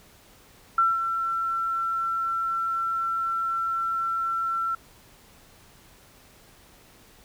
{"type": "tone with ADSR envelope", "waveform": "sine", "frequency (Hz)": 1348, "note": "E6", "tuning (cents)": 38, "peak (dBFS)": -16, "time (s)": [0.78, 4.75], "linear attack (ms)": 4, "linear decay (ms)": 190, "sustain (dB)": -8, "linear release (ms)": 4, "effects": ["pink hiss -54 dBFS RMS until 7.24 s"]}